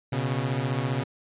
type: beating tone pair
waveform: sawtooth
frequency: 122.2 / 137.2 Hz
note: B2 / C#3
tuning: -18 / -17 cents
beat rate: 15 Hz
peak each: -24 dBFS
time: 0.12-1.04 s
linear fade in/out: 10 ms
effects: resampled to 8000 Hz